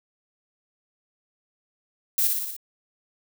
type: noise with echo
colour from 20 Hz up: violet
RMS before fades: -22 dBFS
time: 2.18-2.27 s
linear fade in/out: 0 ms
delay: 59 ms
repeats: 5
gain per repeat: -3 dB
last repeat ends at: 2.565 s
effects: none